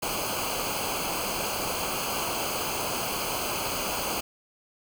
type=noise with comb filter; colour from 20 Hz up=pink; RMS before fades=-30 dBFS; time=0.02-4.21 s; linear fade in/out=10 ms; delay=0.54 ms; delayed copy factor=-0.8; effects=none